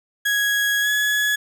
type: tone with pitch glide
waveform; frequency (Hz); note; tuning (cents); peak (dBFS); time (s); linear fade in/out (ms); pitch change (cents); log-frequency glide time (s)
35% pulse; 1661.2 to 1691.2; G#6 to G#6; 0 to +31; -16; 0.25-1.36; 10; +31; 0.81-0.89
effects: none